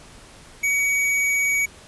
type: tone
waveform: square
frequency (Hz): 2258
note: C#7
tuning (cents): +31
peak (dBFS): -19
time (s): 0.63-1.66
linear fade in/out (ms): 10
effects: pink hiss -46 dBFS RMS until 1.87 s + resampled to 24000 Hz